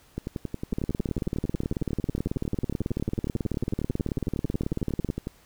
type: two click trains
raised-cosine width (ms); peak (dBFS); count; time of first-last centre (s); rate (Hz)
3; -17 / -14; 57 / 81; 0.18-5.271 / 0.73-5.102; 11 / 18.3
effects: pink hiss -58 dBFS RMS until 5.45 s